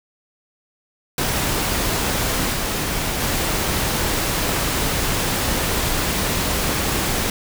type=noise with level steps; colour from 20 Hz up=pink; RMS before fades=-21 / -23 / -21 dBFS; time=1.18-7.3 s; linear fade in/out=2 ms; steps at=2.52 / 3.2 s; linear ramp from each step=10 ms; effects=none